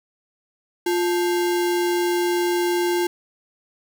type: tone with sample-and-hold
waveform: sine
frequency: 351 Hz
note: F4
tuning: 9 cents sharp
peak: -18 dBFS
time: 0.86-3.07 s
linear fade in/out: 5 ms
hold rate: 1225 Hz
effects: none